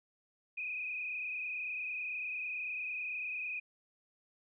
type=tone with frequency modulation; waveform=sine; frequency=2489 Hz; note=D#7; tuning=in tune; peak=-36 dBFS; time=0.57-3.6 s; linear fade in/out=10 ms; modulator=29 Hz; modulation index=2.5; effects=none